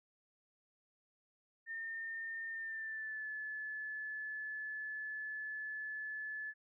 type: tone with pitch glide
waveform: sine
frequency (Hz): 1815 to 1727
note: A#6 to A6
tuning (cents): -47 to -33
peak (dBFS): -40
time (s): 1.66-6.54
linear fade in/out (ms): 50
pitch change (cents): -86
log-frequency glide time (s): 2.51-3.29
effects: none

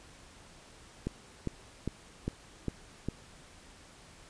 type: click train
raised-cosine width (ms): 3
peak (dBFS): -19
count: 6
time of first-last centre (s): 1.07-3.086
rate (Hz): 2.48
effects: pink hiss -55 dBFS RMS until 4.29 s + resampled to 22050 Hz

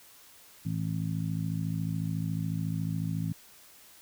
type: harmonic tone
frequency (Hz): 54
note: A1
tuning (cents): -32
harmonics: 2 / 3 / 4 / 5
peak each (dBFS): -34 / -31 / -40 / -40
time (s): 0.65-3.33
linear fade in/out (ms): 10
effects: white hiss -55 dBFS RMS until 4.01 s

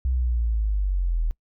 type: linear sweep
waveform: sine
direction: down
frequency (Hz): 65 to 38.89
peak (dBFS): -20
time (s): 0.05-1.31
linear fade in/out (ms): 0
effects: noise-tail reverb RT60 0.1 s tail -24 dB re dry

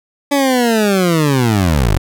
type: linear sweep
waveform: 20% pulse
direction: down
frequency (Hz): 287.8 to 41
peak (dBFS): -6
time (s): 0.31-1.98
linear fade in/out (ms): 10
effects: none

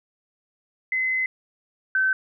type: tone pair in turn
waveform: sine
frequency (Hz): 2043 / 1535.8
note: C7 / G6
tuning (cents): -42 / -36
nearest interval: perfect fourth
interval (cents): 494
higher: first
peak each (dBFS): -21 / -18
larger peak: second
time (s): 0.92-1.26 / 1.95-2.13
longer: first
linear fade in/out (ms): 2
effects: none

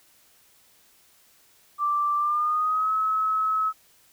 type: tone with pitch glide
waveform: sine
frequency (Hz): 1174.7 to 1288.4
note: D6 to E6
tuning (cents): 0 to -40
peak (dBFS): -21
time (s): 1.78-3.73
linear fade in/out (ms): 50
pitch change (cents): +160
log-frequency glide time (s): 2.17-2.92
effects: white hiss -59 dBFS RMS until 4.12 s

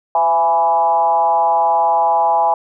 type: tone with frequency modulation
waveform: sine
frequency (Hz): 830.6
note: G#5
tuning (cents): 0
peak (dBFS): -11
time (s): 0.15-2.54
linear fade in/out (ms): 2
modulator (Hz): 161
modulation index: 1
effects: none

